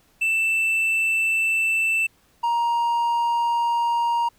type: tone pair in turn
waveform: triangle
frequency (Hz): 2658 / 939.7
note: E7 / A#5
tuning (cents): +14 / +14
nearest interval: octave + tritone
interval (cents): 1800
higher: first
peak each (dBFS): -17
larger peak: neither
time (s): 0.21-2.07 / 2.43-4.29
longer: neither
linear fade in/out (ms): 10
effects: pink hiss -60 dBFS RMS until 4.38 s